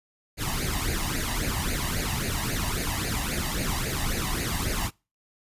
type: noise with flanger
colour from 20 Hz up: pink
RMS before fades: -28 dBFS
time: 0.37-4.91 s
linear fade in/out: 50 ms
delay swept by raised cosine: 0.44 to 1.08 ms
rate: 3.7 Hz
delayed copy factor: +0.75
effects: noise-tail reverb RT60 0.3 s tail -25 dB re dry + resampled to 32000 Hz